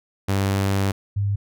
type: tone pair in turn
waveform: sawtooth / sine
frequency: 98 / 100.7 Hz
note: G2 / G2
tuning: 0 / +47 cents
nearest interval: unison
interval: 47 cents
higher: second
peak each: -15 / -19 dBFS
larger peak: first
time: 0.28-0.92 / 1.16-1.36 s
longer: first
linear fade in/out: 10 ms
effects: none